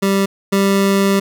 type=tone pair in turn; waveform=25% pulse; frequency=196 / 196.78 Hz; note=G3 / G3; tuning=0 / +7 cents; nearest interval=unison; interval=7 cents; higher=second; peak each=-9 / -8 dBFS; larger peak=second; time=0.02-0.26 / 0.52-1.2 s; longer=second; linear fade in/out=10 ms; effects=none